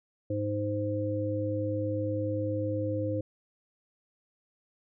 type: harmonic tone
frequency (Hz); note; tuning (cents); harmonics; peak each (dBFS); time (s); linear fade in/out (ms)
103.83; G#2; 0; 1 / 3 / 5; -32 / -33 / -32; 0.3-3.21; 5
effects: none